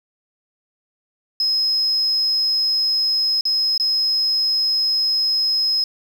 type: tone with dropouts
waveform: sine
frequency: 5120 Hz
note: D#8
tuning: 49 cents sharp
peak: -15 dBFS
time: 1.4-5.84 s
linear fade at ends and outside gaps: 2 ms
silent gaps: 3.41-3.453 / 3.778-3.798 s
effects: tanh soft clip ceiling -12 dBFS + 7-bit